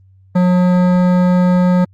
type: tone with hard clipping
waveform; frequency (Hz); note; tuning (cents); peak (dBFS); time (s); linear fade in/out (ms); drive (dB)
sine; 180.3; F#3; -45; -11; 0.35-1.85; 10; 14
effects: added 95 Hz sine -44 dBFS peak until 1.93 s + Opus 32 kbps